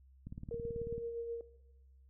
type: click train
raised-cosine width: 5 ms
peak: -32 dBFS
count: 14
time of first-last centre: 0.27-0.98 s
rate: 18.3 Hz
type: tone with tremolo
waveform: sine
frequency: 466.2 Hz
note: A#4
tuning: in tune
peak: -36 dBFS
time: 0.51-1.41 s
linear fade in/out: 2 ms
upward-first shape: sine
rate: 7.7 Hz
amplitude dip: 40%
effects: noise-tail reverb RT60 1.0 s tail -17 dB re dry + added 66 Hz sine -59 dBFS peak until 2.09 s